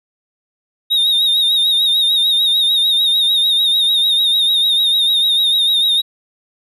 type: tone with vibrato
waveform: triangle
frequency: 3721 Hz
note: A#7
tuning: 4 cents flat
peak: -10 dBFS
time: 0.9-6.02 s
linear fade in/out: 20 ms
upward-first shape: sine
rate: 6.7 Hz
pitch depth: 57 cents each way
effects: none